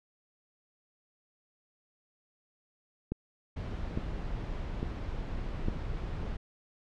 click train, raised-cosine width 3 ms, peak -19 dBFS, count 4, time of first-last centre 3.12-5.684 s, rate 1.17 Hz
brown noise, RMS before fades -36 dBFS, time 3.56-6.37 s, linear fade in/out 10 ms
effects low-pass 4000 Hz 12 dB/octave

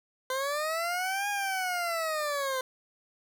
20% pulse linear two-way sweep, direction up then down, 511 to 821 to 511 Hz, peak -24 dBFS, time 0.3-2.61 s, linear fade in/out 2 ms, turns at 1.29 s, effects none

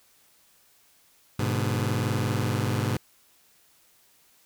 sawtooth chord, G# diminished, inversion none, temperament just, 103.83 / 124.59 / 149.51 Hz, G#2 / B2 / D3, 0 / +16 / +31 cents, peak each -23 / -24 / -29 dBFS, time 1.39-2.97 s, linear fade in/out 5 ms, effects white hiss -61 dBFS RMS until 4.45 s

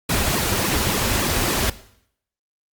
pink noise with flanger, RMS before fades -21 dBFS, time 0.09-1.7 s, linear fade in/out 5 ms, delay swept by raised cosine 1.3 to 6.8 ms, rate 3.5 Hz, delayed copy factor -0.85, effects noise-tail reverb RT60 0.7 s tail -17 dB re dry + Opus 48 kbps

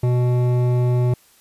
sine tone with hard clipping, 123.47 Hz, B2, in tune, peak -17 dBFS, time 0.03-1.14 s, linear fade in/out 5 ms, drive 12 dB, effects white hiss -54 dBFS RMS until 1.4 s + resampled to 32000 Hz

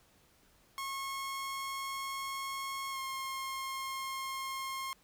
sawtooth tone with pitch glide, 1088 to 1069.9 Hz, C#6 to C6, -33 to +38 cents, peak -33 dBFS, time 0.78-4.93 s, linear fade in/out 0 ms, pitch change -29 cents, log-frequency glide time 2.91-2.98 s, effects pink hiss -66 dBFS RMS until 5.03 s

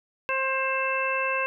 harmonic tone, 530 Hz, C5, 22 cents sharp, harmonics 1 / 2 / 3 / 4 / 5, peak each -30 / -29 / -31 / -36 / -28 dBFS, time 0.29-1.46 s, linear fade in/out 0 ms, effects none

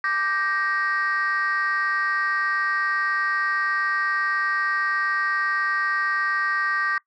sine chord, G minor, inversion second, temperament just, 1176 / 1568 / 1881.6 Hz, D6 / G6 / Bb6, +2 / 0 / +16 cents, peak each -24 dBFS, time 0.04-6.98 s, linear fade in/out 2 ms, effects noise-tail reverb RT60 0.1 s tail -21 dB re dry + tanh soft clip ceiling -16 dBFS

